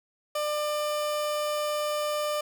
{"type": "tone", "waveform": "30% pulse", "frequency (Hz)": 597, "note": "D5", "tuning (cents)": 28, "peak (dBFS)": -24, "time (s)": [0.35, 2.41], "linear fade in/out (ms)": 5, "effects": []}